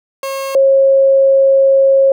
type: tone pair in turn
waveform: 30% pulse / sine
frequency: 542 / 542 Hz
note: C#5 / C#5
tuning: -39 / -39 cents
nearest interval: unison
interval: 0 cents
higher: neither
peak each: -16 / -6 dBFS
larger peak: second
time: 0.23-0.55 / 0.55-2.12 s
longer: second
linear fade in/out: 2 ms
effects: none